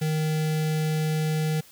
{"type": "tone with notch filter", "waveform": "square", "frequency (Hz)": 155.56, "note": "D#3", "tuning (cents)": 0, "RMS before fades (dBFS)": -25, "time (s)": [0.01, 1.61], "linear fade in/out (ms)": 10, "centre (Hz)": 1100, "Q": 1.7, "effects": ["white hiss -52 dBFS RMS until 1.71 s"]}